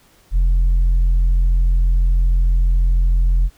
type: tone with tanh clipping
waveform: sine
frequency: 43.1 Hz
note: F1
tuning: 22 cents flat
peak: -12 dBFS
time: 0.31-3.5 s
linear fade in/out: 50 ms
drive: 2 dB
effects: pink hiss -53 dBFS RMS until 3.57 s